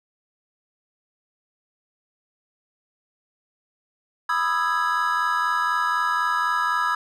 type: chord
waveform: triangle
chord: E major seventh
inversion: second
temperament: equal with one note detuned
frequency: 987.8 / 1234.5 / 1318.5 / 1661.2 Hz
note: B5 / D#6 / E6 / G#6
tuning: 0 / -14 / 0 / 0 cents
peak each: -24 dBFS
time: 4.29-6.95 s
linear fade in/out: 5 ms
effects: none